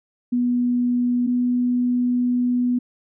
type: tone pair in turn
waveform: sine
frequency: 244.6 / 246.2 Hz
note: B3 / B3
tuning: -16 / -5 cents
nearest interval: unison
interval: 11 cents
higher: second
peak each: -17 dBFS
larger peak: neither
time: 0.32-1.27 / 1.27-2.79 s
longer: second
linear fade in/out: 10 ms
effects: none